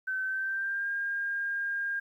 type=tone with pitch glide; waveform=sine; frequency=1532 to 1611 Hz; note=G6 to G6; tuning=-40 to +47 cents; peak=-29 dBFS; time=0.07-2 s; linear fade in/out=10 ms; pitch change=+87 cents; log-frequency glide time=0.23-0.89 s; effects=11-bit